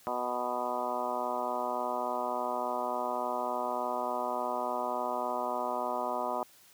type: harmonic tone with a mistuned harmonic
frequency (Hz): 123.47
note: B2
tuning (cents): 0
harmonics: 2 / 3 / 4 / 5 / 6 / 7 / 8 / 9 / 10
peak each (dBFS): -43 / -42 / -42 / -36 / -37 / -41 / -36 / -44 / -40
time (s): 0.07-6.43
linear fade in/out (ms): 0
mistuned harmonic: 9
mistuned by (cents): -29
effects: white hiss -59 dBFS RMS until 6.73 s + high-pass 80 Hz 12 dB/octave